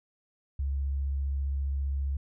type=tone with vibrato; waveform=sine; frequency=69 Hz; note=C#2; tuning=7 cents flat; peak=-27 dBFS; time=0.59-2.17 s; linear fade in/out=5 ms; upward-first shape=triangle; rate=15 Hz; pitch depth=19 cents each way; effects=none